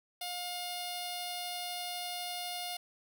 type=tone with notch filter; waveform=10% pulse; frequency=712 Hz; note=F5; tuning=33 cents sharp; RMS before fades=-39 dBFS; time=0.21-2.77 s; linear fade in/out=5 ms; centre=1600 Hz; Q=0.81; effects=none